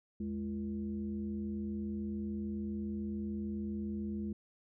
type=tone with frequency modulation; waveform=sine; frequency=210 Hz; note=G#3; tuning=19 cents sharp; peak=-35 dBFS; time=0.2-4.33 s; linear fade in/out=5 ms; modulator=131 Hz; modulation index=0.72; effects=none